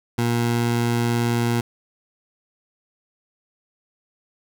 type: tone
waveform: 20% pulse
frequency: 118.4 Hz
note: A#2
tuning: 27 cents sharp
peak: -14 dBFS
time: 0.18-1.61 s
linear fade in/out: 5 ms
effects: none